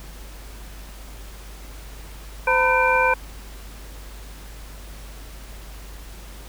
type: tone cluster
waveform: sine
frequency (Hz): 513 / 912 / 999 / 1525 / 2376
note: C5 / A#5 / B5 / G6 / D7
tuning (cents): -34 / -38 / +20 / -48 / +20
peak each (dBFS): -22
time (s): 2.47-3.14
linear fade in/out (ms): 5
effects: added 50 Hz sine -37 dBFS peak until 6.48 s + pink hiss -44 dBFS RMS until 6.48 s